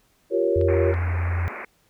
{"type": "chord", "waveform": "sine", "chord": "G half-diminished seventh", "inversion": "third", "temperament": "equal with one note detuned", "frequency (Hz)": [349.2, 392, 469.4, 554.4], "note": ["F4", "G4", "Bb4", "Db5"], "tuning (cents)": [0, 0, 12, 0], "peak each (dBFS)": -24, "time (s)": [0.3, 0.95], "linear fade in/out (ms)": 50}
{"type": "tone", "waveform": "sine", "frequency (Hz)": 86.7, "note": "F2", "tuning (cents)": -12, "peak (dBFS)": -21, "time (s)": [0.56, 1.48], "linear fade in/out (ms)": 0}
{"type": "clicks", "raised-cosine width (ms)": 0.3, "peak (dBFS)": -27, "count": 2, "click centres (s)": [0.613, 0.941]}
{"type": "band-pass noise", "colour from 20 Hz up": "white", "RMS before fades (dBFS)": -35, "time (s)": [0.68, 1.65], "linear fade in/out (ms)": 5, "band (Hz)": [200, 2400], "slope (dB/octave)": 96}
{"effects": ["pink hiss -63 dBFS RMS until 1.89 s"]}